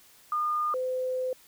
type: tone pair in turn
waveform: sine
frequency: 1216 / 511.3 Hz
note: D#6 / C5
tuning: -40 / -40 cents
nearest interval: octave + minor third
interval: 1500 cents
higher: first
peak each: -25 / -27 dBFS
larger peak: first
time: 0.32-0.74 / 0.74-1.33 s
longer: second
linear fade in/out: 2 ms
effects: white hiss -57 dBFS RMS until 1.47 s